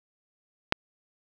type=click; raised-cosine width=0.3 ms; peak=-4 dBFS; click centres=0.724 s; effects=none